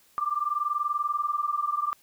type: tone pair together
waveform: sine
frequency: 1174.7 / 1195.2 Hz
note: D6 / D6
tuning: 0 / +30 cents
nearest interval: unison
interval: 30 cents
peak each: -28 dBFS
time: 0.18-1.93 s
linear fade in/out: 0 ms
effects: white hiss -61 dBFS RMS until 2.02 s